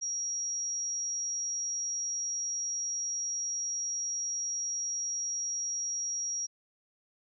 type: tone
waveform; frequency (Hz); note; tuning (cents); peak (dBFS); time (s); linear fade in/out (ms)
sine; 5670; F8; +25; -31; 0.01-6.47; 20
effects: none